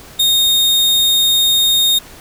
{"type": "tone", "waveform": "40% pulse", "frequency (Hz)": 3700, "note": "A#7", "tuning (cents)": -14, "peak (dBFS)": -9, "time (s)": [0.19, 1.99], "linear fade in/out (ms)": 10, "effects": ["pink hiss -38 dBFS RMS until 2.2 s"]}